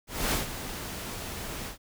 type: noise with ADSR envelope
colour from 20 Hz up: pink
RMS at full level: -26 dBFS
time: 0.07-1.78 s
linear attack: 250 ms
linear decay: 140 ms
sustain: -11 dB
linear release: 110 ms
effects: none